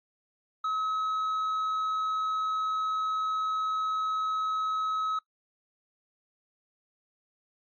sine tone with tanh clipping, 1282 Hz, E6, 49 cents flat, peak -28 dBFS, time 0.64-5.19 s, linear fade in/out 5 ms, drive 4 dB, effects noise-tail reverb RT60 0.1 s tail -22 dB re dry + AAC 64 kbps

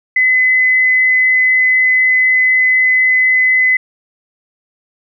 sine tone, 2024 Hz, B6, 42 cents sharp, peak -8 dBFS, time 0.16-3.77 s, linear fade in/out 5 ms, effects none

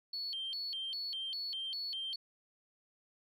sine tone with vibrato, 3729 Hz, A#7, in tune, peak -36 dBFS, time 0.13-2.16 s, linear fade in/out 5 ms, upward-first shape square, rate 2.5 Hz, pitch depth 290 cents each way, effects tanh soft clip ceiling -32 dBFS

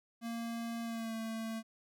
square tone with pitch glide, 231.5 to 224 Hz, A#3 to A3, -12 to +31 cents, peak -38 dBFS, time 0.21-1.63 s, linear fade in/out 50 ms, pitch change -57 cents, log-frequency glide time 0.83-1.14 s, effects none

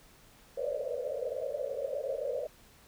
white band-pass noise, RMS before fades -35 dBFS, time 0.57-2.47 s, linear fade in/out 5 ms, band 470 to 610 Hz, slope 96 dB/octave, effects pink hiss -59 dBFS RMS until 2.87 s

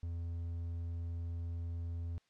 triangle tone, 84.7 Hz, E2, 48 cents sharp, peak -35 dBFS, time 0.03-2.18 s, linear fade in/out 0 ms, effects white hiss -75 dBFS RMS until 2.29 s + low-pass 5000 Hz 12 dB/octave

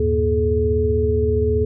sine tone cluster, 77.2 / 98.2 / 113.6 / 238.1 / 426.4 Hz, D#2 / G2 / A#2 / A#3 / G#4, -13 / +4 / -44 / +37 / +46 cents, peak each -20 / -26 / -27 / -27 / -18 dBFS, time 0-1.65 s, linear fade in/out 5 ms, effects none

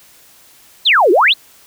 sine exponential two-way sweep, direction down then up, 4359 to 329.6 to 4359 Hz, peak -7 dBFS, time 0.85-1.34 s, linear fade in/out 20 ms, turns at 1.11 s, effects white hiss -46 dBFS RMS until 1.66 s

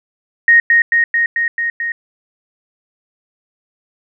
sine tone with echo, 1864.7 Hz, A#6, in tune, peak -5 dBFS, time 0.48-0.6 s, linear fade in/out 2 ms, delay 220 ms, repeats 6, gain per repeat -2 dB, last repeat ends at 1.92 s, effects none

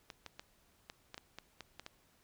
clicks, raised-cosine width 0.2 ms, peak -28 dBFS, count 10, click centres 0.102 / 0.263 / 0.395 / 0.899 / 1.144 / 1.179 / 1.386 / 1.607 / 1.796 / 1.864 s, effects pink hiss -70 dBFS RMS until 2.23 s

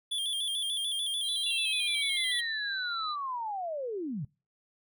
square tone with vibrato, 3322 Hz, G#7, in tune, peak -30 dBFS, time 0.11-2.41 s, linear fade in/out 10 ms, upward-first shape square, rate 6.8 Hz, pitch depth 63 cents each way
sine tone, 3971 Hz, B7, 9 cents sharp, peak -36 dBFS, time 1.23-3.16 s, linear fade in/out 50 ms
sine linear sweep, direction down, 2800 to 121.3 Hz, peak -32 dBFS, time 1.46-4.25 s, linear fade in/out 5 ms
effects noise-tail reverb RT60 0.3 s tail -24 dB re dry

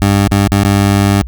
20% pulse tone with dropouts, 100 Hz, G2, 35 cents sharp, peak -3 dBFS, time 0.02-1.22 s, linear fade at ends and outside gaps 0 ms, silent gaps 0.277-0.314 / 0.476-0.52 / 0.635-0.65 s, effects added 60 Hz sine -22 dBFS peak until 1.27 s

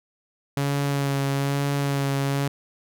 sawtooth tone with vibrato, 139.9 Hz, C#3, 16 cents sharp, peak -18 dBFS, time 0.57-2.48 s, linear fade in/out 2 ms, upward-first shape sine, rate 1.1 Hz, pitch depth 21 cents each way, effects none

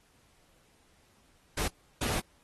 pink noise bursts at uneven times, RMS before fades -32 dBFS, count 2, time 1.57-1.68 / 2.01-2.2 s, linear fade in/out 5 ms, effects pink hiss -66 dBFS RMS until 2.43 s + AAC 32 kbps

